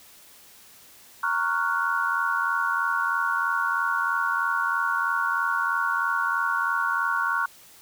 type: chord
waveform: sine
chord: Gb major seventh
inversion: first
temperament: equal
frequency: 932.3 / 1108.7 / 1396.9 / 1480 Hz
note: Bb5 / Db6 / F6 / Gb6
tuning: 0 / 0 / 0 / 0 cents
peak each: -31 / -27 / -27 / -27 dBFS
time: 1.23-7.46 s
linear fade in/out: 5 ms
effects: white hiss -51 dBFS RMS until 7.81 s